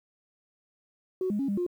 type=tone with pitch steps; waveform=sine; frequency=372.3 / 206.8 / 274.9 / 200.9 / 354.8 Hz; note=F#4 / G#3 / C#4 / G3 / F4; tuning=+11 / -7 / -14 / +43 / +27 cents; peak=-25 dBFS; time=1.21-1.665 s; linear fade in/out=2 ms; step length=91 ms; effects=tanh soft clip ceiling -21 dBFS + 10-bit